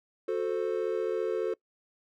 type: chord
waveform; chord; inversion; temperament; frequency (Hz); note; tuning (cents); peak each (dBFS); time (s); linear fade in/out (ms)
triangle; F# diminished; none; equal with one note detuned; 365.3 / 440 / 523.3; F#4 / A4 / C5; -22 / 0 / 0; -30 / -28 / -33; 0.28-1.54; 5
effects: noise-tail reverb RT60 0.1 s tail -23 dB re dry